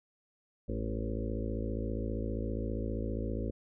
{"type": "harmonic tone with a mistuned harmonic", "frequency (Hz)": 55, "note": "A1", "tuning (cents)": 0, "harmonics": [1, 2, 4, 5, 6, 7, 8, 9, 10], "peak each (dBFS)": [-36, -39, -40, -42, -44, -44, -46, -44, -46], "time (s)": [0.68, 3.51], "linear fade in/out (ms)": 10, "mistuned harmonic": 8, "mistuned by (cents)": 25, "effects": []}